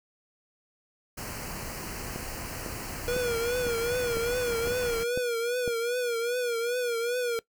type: band-stop noise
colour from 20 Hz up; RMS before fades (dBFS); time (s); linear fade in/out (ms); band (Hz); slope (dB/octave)
pink; -37; 1.17-5.04; 10; 3000 to 4200; 96
type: click train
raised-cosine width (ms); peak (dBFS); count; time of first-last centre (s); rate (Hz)
2; -20; 8; 2.16-5.678; 1.99
type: tone with vibrato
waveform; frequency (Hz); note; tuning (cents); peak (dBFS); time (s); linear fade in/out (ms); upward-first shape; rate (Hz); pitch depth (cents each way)
square; 478.7; A#4; +46; -27; 3.08-7.39; 0; triangle; 2.5; 88
effects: noise-tail reverb RT60 0.1 s tail -20 dB re dry